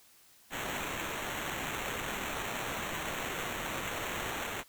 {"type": "noise with sample-and-hold", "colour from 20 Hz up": "blue", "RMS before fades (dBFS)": -37, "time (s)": [0.5, 4.64], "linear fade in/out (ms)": 50, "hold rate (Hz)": 4900, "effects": ["white hiss -61 dBFS RMS until 4.68 s"]}